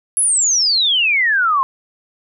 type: exponential sweep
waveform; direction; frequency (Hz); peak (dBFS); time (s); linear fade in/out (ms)
sine; down; 11000 to 1037; -12; 0.17-1.63; 0
effects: none